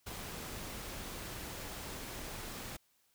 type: noise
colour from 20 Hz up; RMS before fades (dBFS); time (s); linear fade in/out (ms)
pink; -44; 0.06-2.77; 10
effects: white hiss -73 dBFS RMS until 3.14 s